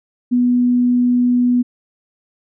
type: tone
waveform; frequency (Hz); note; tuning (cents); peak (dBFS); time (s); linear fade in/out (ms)
sine; 245.7; B3; -9; -11; 0.31-1.63; 20
effects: none